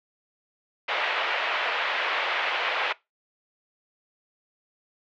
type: band-pass noise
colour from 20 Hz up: white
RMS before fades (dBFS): -27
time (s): 0.88-2.93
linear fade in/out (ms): 10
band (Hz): 510 to 2900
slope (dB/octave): 24
effects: noise-tail reverb RT60 0.2 s tail -21 dB re dry + low-pass 5000 Hz 12 dB/octave